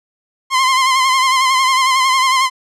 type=tone with vibrato; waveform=sawtooth; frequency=1046.5 Hz; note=C6; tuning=in tune; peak=-7 dBFS; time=0.5-2.5 s; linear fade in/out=50 ms; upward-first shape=sine; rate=11 Hz; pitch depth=50 cents each way; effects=low-pass 8000 Hz 12 dB/octave